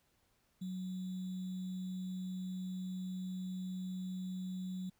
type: tone with sample-and-hold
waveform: sine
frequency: 185 Hz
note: F#3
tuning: in tune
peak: -38 dBFS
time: 0.61-4.9 s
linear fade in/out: 10 ms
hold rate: 3675 Hz
effects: pink hiss -75 dBFS RMS until 4.99 s